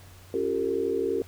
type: chord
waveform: sine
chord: G half-diminished seventh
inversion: second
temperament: equal with one note detuned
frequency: 277.2 / 349.2 / 392 / 454.7 Hz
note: Db4 / F4 / G4 / Bb4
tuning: 0 / 0 / 0 / -43 cents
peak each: -34 / -32 / -28 / -28 dBFS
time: 0.34-1.22 s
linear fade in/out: 2 ms
effects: added 92 Hz sine -49 dBFS peak until 1.27 s + pink hiss -53 dBFS RMS until 1.27 s